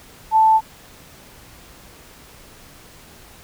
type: tone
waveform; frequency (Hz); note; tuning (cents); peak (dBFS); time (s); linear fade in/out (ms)
sine; 880; A5; 0; -10; 0.31-0.61; 50
effects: pink hiss -45 dBFS RMS until 3.43 s